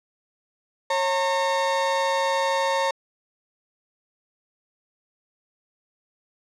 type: tone pair together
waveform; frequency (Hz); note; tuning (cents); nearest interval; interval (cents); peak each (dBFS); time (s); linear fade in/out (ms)
35% pulse; 545 / 911.9; C#5 / A#5; -29 / -38; major sixth; 891; -22; 0.9-2.91; 5
effects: low-pass 6000 Hz 12 dB/octave